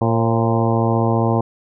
harmonic tone with a mistuned harmonic, 114.7 Hz, A#2, 28 cents flat, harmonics 1 / 2 / 3 / 4 / 5 / 6 / 7 / 8 / 9, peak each -18 / -21 / -23 / -24 / -25 / -26 / -26 / -27 / -28 dBFS, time 0.01-1.41 s, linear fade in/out 5 ms, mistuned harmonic 5, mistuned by -52 cents, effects none

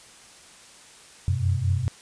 sine tone cluster, 89.6 / 94.3 / 126.6 Hz, F2 / F#2 / B2, +45 / +33 / +43 cents, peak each -26 / -24 / -26 dBFS, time 1.28-1.88 s, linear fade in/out 0 ms, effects white hiss -49 dBFS RMS until 2.01 s + resampled to 22050 Hz

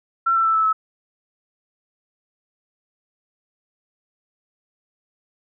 sine tone with pitch steps, 1352 / 1338 / 1324.2 / 1310.5 / 1296.9 Hz, E6 / E6 / E6 / E6 / E6, +43 / +25 / +7 / -11 / -29 cents, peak -15 dBFS, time 0.26-0.73 s, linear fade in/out 10 ms, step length 94 ms, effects none

